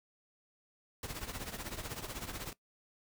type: noise with tremolo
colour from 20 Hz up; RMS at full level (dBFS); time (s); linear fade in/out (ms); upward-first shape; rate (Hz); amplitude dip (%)
pink; -39; 1.03-2.53; 2; triangle; 16; 80
effects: noise-tail reverb RT60 0.1 s tail -19 dB re dry